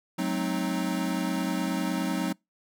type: chord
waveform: square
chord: F# diminished seventh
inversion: none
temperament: equal with one note detuned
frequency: 185 / 215 / 261.6 / 311.1 Hz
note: F#3 / A3 / C4 / Eb4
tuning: 0 / -40 / 0 / 0 cents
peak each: -31 / -35 / -33 / -33 dBFS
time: 0.18-2.33 s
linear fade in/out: 10 ms
effects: noise-tail reverb RT60 0.2 s tail -26 dB re dry